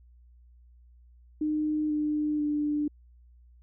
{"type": "tone with pitch steps", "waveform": "sine", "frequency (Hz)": [305, 300.6, 296.3], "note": ["D#4", "D4", "D4"], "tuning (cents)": [-34, 40, 15], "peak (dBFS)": -25, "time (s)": [1.41, 2.88], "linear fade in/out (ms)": 5, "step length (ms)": 490, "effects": ["added 60 Hz sine -53 dBFS peak until 3.62 s"]}